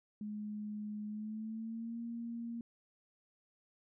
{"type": "tone with pitch glide", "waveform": "sine", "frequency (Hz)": [210.3, 233.3], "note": ["G#3", "A#3"], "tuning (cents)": [22, 2], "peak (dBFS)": -39, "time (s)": [0.21, 2.61], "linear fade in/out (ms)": 2, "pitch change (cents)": 180, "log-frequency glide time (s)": [1.07, 2], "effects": []}